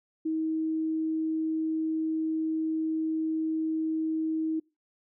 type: tone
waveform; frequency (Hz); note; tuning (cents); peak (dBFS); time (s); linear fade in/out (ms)
sine; 317.9; D#4; +37; -26; 0.25-4.6; 10
effects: noise-tail reverb RT60 0.3 s tail -26 dB re dry